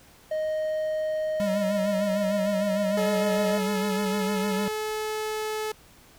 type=tone; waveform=triangle; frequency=622.3 Hz; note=D#5; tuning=in tune; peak=-23 dBFS; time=0.31-3.58 s; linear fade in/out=5 ms
type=tone with vibrato; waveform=square; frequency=195.7 Hz; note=G3; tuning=3 cents flat; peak=-27 dBFS; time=1.4-4.68 s; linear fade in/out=0 ms; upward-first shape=sine; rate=6.6 Hz; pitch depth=67 cents each way
type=tone with pitch glide; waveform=sawtooth; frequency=428.4 to 431.4 Hz; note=A4 to A4; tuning=-46 to -34 cents; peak=-24 dBFS; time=2.97-5.72 s; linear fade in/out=5 ms; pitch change=+12 cents; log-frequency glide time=4.03-5.18 s
effects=pink hiss -54 dBFS RMS until 6.18 s